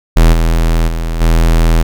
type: tone with level steps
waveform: square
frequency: 41.13 Hz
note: E1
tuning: 3 cents flat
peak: -4 / -9 / -15 / -7 dBFS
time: 0.16-1.83 s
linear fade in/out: 10 ms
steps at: 0.32 / 0.87 / 1.2 s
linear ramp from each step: 20 ms
effects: none